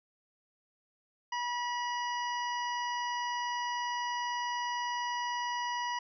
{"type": "harmonic tone with a mistuned harmonic", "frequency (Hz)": 969, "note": "B5", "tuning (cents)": -33, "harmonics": [1, 2, 3, 5, 6], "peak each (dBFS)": [-33, -39, -43, -47, -49], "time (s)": [1.32, 5.99], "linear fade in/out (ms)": 5, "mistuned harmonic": 5, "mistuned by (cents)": 20, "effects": []}